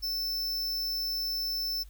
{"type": "tone", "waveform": "square", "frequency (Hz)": 5300, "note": "E8", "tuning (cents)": 9, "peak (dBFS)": -30, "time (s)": [0.02, 1.84], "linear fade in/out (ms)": 20, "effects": ["added 50 Hz sine -46 dBFS peak until 1.89 s", "white hiss -63 dBFS RMS until 1.89 s"]}